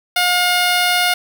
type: tone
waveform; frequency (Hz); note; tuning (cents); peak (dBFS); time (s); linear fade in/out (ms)
10% pulse; 715; F5; +41; -5; 0.16-1.14; 5
effects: 7-bit